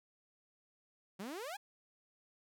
sawtooth exponential sweep, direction up, 178.6 to 865 Hz, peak -38 dBFS, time 1.19-1.57 s, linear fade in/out 10 ms, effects none

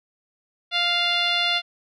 10% pulse tone with low-pass filter, 698.5 Hz, F5, in tune, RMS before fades -22 dBFS, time 0.71-1.62 s, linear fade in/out 50 ms, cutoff 3700 Hz, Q 3, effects none

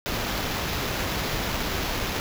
pink noise with sample-and-hold, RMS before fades -28 dBFS, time 0.06-2.2 s, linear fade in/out 0 ms, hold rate 8820 Hz, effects none

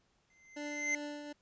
square tone with exponential growth, 2073 Hz, C7, 17 cents flat, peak -29 dBFS, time 0.3-0.95 s, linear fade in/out 2 ms, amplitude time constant 140 ms
25% pulse tone with tremolo, 293.7 Hz, D4, in tune, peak -35 dBFS, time 0.56-1.33 s, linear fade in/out 10 ms, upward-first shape triangle, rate 2.6 Hz, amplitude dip 50%
effects pink hiss -74 dBFS RMS until 1.41 s + resampled to 16000 Hz

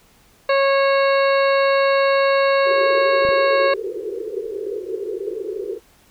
harmonic tone, 549 Hz, C#5, 17 cents flat, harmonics 1 / 2 / 3 / 4 / 5 / 7 / 8, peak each -15 / -21 / -25 / -27 / -29 / -32 / -33 dBFS, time 0.49-3.74 s, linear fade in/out 5 ms
white band-pass noise, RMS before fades -27 dBFS, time 2.65-5.8 s, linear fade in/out 50 ms, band 360 to 470 Hz, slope 96 dB/octave
clicks, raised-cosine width 3 ms, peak -19 dBFS, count 2, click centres 3.251 / 3.289 s
effects pink hiss -54 dBFS RMS until 6.1 s

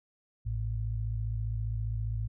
sine tone pair together, 55 / 110 Hz, A1 / A2, 0 / 0 cents, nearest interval octave, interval 1200 cents, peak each -33 / -32 dBFS, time 0.45-2.28 s, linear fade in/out 20 ms, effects none

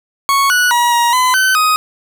40% pulse tone with pitch steps, 1107 / 1472 / 958 / 948 / 1012 / 1526 / 1253 Hz, C#6 / F#6 / A#5 / A#5 / B5 / G6 / D#6, -3 / -9 / +47 / +29 / +42 / -47 / +12 cents, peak -9 dBFS, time 0.29-1.76 s, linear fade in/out 0 ms, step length 210 ms, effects none

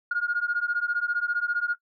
sine beating tone pair, 1421 / 1436 Hz, F6 / F6, +30 / +48 cents, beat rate 15 Hz, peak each -26 dBFS, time 0.11-1.75 s, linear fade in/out 5 ms, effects noise-tail reverb RT60 0.1 s tail -22 dB re dry + tanh soft clip ceiling -16 dBFS

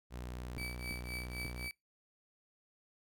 sawtooth tone, 61.2 Hz, B1, 15 cents flat, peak -38 dBFS, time 0.1-1.7 s, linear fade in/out 50 ms
clicks, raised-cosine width 3 ms, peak -31 dBFS, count 4, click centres 0.572 / 0.615 / 0.912 / 1.454 s
35% pulse tone with tremolo, 2300 Hz, D7, 37 cents flat, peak -37 dBFS, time 0.58-1.71 s, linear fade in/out 0 ms, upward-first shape triangle, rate 3.9 Hz, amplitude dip 100%
effects noise-tail reverb RT60 0.2 s tail -24 dB re dry

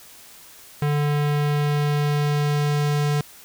square tone with low-pass filter sweep, 146.83 Hz, D3, in tune, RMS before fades -21 dBFS, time 0.82-3.21 s, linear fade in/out 2 ms, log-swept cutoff 2800 to 7900 Hz, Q 0.82, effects white hiss -46 dBFS RMS until 3.44 s

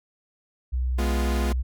sine tone, 62.9 Hz, B1, 32 cents sharp, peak -22 dBFS, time 0.72-1.63 s, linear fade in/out 20 ms
sawtooth chord, F diminished, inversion first, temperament equal, 207.7 / 246.9 / 349.2 Hz, Ab3 / Cb4 / F4, 0 / 0 / 0 cents, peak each -26 / -28 / -28 dBFS, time 0.98-1.53 s, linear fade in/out 10 ms
effects none

